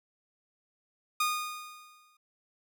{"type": "tone with exponential decay", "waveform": "sawtooth", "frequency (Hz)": 1228, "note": "D#6", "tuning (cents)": -23, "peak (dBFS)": -21, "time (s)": [1.2, 2.17], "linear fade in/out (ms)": 5, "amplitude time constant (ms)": 210, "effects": []}